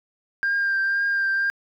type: tone with vibrato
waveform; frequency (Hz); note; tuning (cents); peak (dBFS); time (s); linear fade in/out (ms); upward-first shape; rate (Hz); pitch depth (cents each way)
sine; 1595; G6; +30; -18; 0.43-1.5; 0; triangle; 2; 24
effects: tanh soft clip ceiling -17 dBFS + 10-bit